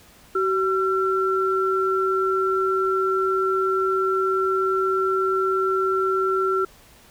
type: tone pair together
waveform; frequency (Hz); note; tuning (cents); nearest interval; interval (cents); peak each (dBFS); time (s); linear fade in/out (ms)
sine; 380 / 1354.2; F#4 / E6; +46 / +46; octave + minor seventh; 2200; -21 / -22; 0.35-6.65; 5
effects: pink hiss -51 dBFS RMS until 7.1 s